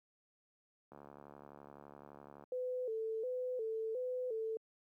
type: click train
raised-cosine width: 1 ms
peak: -39 dBFS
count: 110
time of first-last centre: 0.92-2.438 s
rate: 71.8 Hz
type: tone with vibrato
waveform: sine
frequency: 473.1 Hz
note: A#4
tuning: 26 cents sharp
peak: -36 dBFS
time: 2.52-4.57 s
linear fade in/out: 2 ms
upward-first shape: square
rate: 1.4 Hz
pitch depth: 110 cents each way
effects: high-pass 150 Hz 12 dB/octave + 13-bit